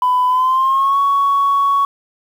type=tone with pitch glide; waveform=sine; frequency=1000 to 1116 Hz; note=B5 to C#6; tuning=+21 to +11 cents; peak=-10 dBFS; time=0.02-1.85 s; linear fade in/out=2 ms; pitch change=+190 cents; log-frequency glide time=0.27-0.99 s; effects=tanh soft clip ceiling -8 dBFS + 7-bit